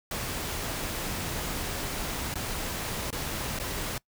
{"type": "noise with dropouts", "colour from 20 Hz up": "pink", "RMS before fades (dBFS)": -33, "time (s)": [0.11, 3.98], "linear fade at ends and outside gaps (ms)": 2, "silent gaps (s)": [[2.341, 2.355], [3.105, 3.127], [3.589, 3.598]], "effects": ["noise-tail reverb RT60 0.1 s tail -23 dB re dry"]}